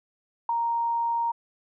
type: tone with ADSR envelope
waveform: sine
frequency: 932.3 Hz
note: A#5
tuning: in tune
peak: -19 dBFS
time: 0.49-1.32 s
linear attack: 4 ms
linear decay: 4 ms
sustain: -4 dB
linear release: 12 ms
effects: none